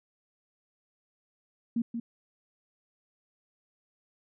sine tone with echo, 233.1 Hz, A#3, in tune, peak -25 dBFS, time 1.76-1.82 s, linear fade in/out 5 ms, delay 180 ms, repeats 1, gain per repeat -6 dB, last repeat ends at 2 s, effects none

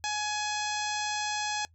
harmonic tone with a mistuned harmonic, 841 Hz, G#5, 22 cents sharp, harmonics 1 / 2 / 3 / 4 / 5 / 6 / 7 / 8 / 9, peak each -33 / -36 / -38 / -39 / -40 / -41 / -41 / -42 / -43 dBFS, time 0.04-1.65 s, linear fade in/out 0 ms, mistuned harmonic 8, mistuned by -58 cents, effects noise-tail reverb RT60 0.1 s tail -23 dB re dry + added 83 Hz sine -58 dBFS peak until 1.74 s

